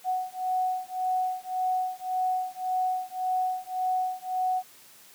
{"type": "beating tone pair", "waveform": "sine", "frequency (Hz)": [740, 741.8], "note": ["F#5", "F#5"], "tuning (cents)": [0, 4], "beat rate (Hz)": 1.8, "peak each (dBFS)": -29, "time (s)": [0.04, 4.63], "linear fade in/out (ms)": 50, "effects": ["white hiss -53 dBFS RMS until 5.14 s", "high-pass 100 Hz 12 dB/octave"]}